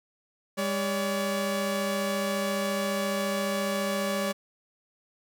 sawtooth tone pair together, 201.5 / 570 Hz, G3 / C#5, +48 / +48 cents, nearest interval octave + tritone, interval 1800 cents, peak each -26 / -25 dBFS, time 0.57-4.33 s, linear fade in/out 20 ms, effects none

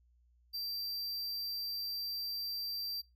square tone, 4699 Hz, D8, in tune, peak -37 dBFS, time 0.53-3.02 s, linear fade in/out 20 ms, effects noise-tail reverb RT60 0.2 s tail -19 dB re dry + added 60 Hz sine -65 dBFS peak until 3.15 s

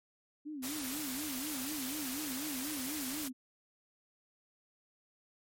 sine tone with vibrato, 280.2 Hz, C#4, 19 cents sharp, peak -39 dBFS, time 0.45-3.33 s, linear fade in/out 20 ms, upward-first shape sine, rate 4.1 Hz, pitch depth 170 cents each way
white noise, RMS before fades -40 dBFS, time 0.62-3.29 s, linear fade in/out 20 ms
effects MP3 64 kbps

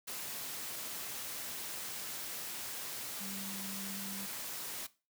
sine tone in noise, 196 Hz, G3, in tune, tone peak -45 dBFS, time 3.2-4.26 s, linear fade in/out 10 ms, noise white, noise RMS -42 dBFS, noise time 0.07-4.87 s, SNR -6 dB, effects noise-tail reverb RT60 0.3 s tail -18 dB re dry + high-pass 100 Hz 12 dB/octave

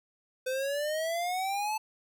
square exponential sweep, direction up, 508 to 879 Hz, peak -30 dBFS, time 0.46-1.78 s, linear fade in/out 10 ms, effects none

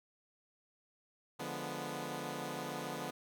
10% pulse chord, D diminished seventh, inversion none, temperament equal, 146.83 / 174.61 / 207.7 / 246.9 Hz, D3 / F3 / Ab3 / Cb4, 0 / 0 / 0 / 0 cents, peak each -36 / -37 / -40 / -35 dBFS, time 1.39-3.11 s, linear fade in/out 10 ms, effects none

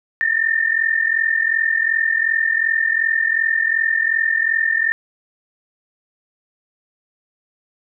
sine tone pair together, 1783 / 1825.7 Hz, A6 / A#6, +22 / -37 cents, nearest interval unison, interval 41 cents, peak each -18 dBFS, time 0.21-4.92 s, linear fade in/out 0 ms, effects none

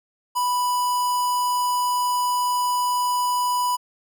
square tone with notch filter, 987.8 Hz, B5, in tune, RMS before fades -22 dBFS, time 0.35-3.77 s, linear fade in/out 20 ms, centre 2500 Hz, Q 1.4, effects none

